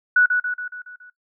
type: tone with echo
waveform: sine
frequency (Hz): 1474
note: F#6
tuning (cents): -7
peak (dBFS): -11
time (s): 0.16-0.26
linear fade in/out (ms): 5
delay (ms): 140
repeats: 6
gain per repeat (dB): -5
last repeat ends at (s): 1.1
effects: noise-tail reverb RT60 0.1 s tail -18 dB re dry